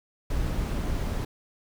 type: noise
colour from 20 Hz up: brown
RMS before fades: -28 dBFS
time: 0.3-1.25 s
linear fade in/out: 5 ms
effects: none